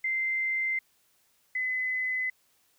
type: tone pair in turn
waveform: sine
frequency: 2081 / 2022 Hz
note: C7 / B6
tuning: -10 / +40 cents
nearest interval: unison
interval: 50 cents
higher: first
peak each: -26 / -27 dBFS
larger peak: first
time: 0.04-0.79 / 1.55-2.3 s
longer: neither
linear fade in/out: 5 ms
effects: white hiss -68 dBFS RMS until 2.78 s